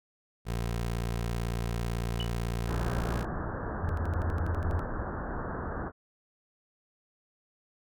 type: tone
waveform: 20% pulse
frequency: 58 Hz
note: A#1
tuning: 8 cents flat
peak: -25 dBFS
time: 0.45-3.26 s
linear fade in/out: 50 ms
type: tone with exponential decay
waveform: sine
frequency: 2960 Hz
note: F#7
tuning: in tune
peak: -30 dBFS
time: 2.2-2.32 s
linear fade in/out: 1 ms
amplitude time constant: 26 ms
type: low-pass noise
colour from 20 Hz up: pink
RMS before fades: -35 dBFS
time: 2.66-5.92 s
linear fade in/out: 50 ms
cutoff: 1700 Hz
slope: 96 dB/octave
type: tone bursts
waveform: sine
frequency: 84.1 Hz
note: E2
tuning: 35 cents sharp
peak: -27 dBFS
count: 12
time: 3.83-4.793 s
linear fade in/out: 0 ms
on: 61 ms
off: 21 ms
effects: none